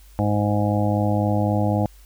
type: harmonic tone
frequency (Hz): 103.83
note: G#2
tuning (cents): 0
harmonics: 1 / 2 / 3 / 5 / 6 / 7 / 8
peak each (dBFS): -21 / -24 / -26 / -28 / -29 / -29 / -30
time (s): 0.19-1.86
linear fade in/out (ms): 0
effects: added 50 Hz sine -45 dBFS peak until 2.05 s + white hiss -55 dBFS RMS until 2.05 s